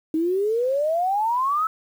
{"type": "exponential sweep", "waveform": "sine", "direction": "up", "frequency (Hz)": [310, 1320], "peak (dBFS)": -19, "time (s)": [0.14, 1.67], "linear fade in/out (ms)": 2, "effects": ["8-bit"]}